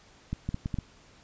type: clicks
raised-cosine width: 5 ms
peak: -18 dBFS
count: 6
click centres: 0.33 / 0.49 / 0.544 / 0.659 / 0.742 / 0.787 s
effects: pink hiss -57 dBFS RMS until 1.23 s + resampled to 16000 Hz